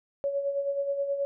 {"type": "tone with tremolo", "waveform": "sine", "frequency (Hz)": 560, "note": "C#5", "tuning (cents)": 18, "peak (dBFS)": -24, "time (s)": [0.24, 1.25], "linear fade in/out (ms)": 0, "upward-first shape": "sine", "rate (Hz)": 9.4, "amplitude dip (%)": 55, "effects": []}